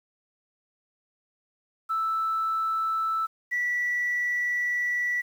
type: tone pair in turn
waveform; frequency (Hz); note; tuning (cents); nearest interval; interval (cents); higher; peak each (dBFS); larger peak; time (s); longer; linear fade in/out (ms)
sine; 1318.5 / 1954; E6 / B6; 0 / -19; perfect fifth; 681; second; -23; neither; 1.89-3.27 / 3.51-5.22; second; 20
effects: tanh soft clip ceiling -20 dBFS + 9-bit